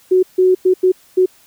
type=tone bursts at uneven times; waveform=sine; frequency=370 Hz; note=F#4; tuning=in tune; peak=-8 dBFS; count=5; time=0.11-0.23 / 0.38-0.55 / 0.65-0.74 / 0.83-0.92 / 1.17-1.26 s; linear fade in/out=10 ms; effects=white hiss -50 dBFS RMS until 1.46 s